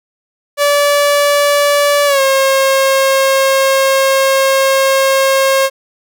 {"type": "tone with pitch glide", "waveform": "sawtooth", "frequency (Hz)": [577, 538.4], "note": ["D5", "C5"], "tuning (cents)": [-31, 49], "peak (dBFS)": -5, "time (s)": [0.57, 5.7], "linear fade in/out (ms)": 50, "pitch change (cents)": -120, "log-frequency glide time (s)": [2.06, 2.21], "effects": []}